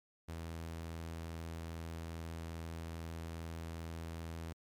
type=tone; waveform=sawtooth; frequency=82.41 Hz; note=E2; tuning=in tune; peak=-38 dBFS; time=0.28-4.53 s; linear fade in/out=10 ms; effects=MP3 96 kbps